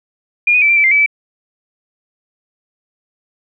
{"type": "tone with pitch steps", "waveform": "sine", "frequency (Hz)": [2420, 2485, 2319, 2365, 2314, 2097, 2297, 2310], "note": ["D#7", "D#7", "D7", "D7", "D7", "C7", "D7", "D7"], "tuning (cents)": [-49, -3, -22, 12, -26, 3, -39, -29], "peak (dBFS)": -8, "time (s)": [0.47, 1.062], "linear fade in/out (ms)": 5, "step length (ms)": 74, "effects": []}